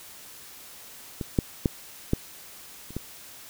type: clicks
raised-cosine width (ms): 3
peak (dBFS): -17 / -7 / -8 / -8 / -29 / -17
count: 6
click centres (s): 1.212 / 1.388 / 1.658 / 2.134 / 2.906 / 2.966
effects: white hiss -46 dBFS RMS until 3.49 s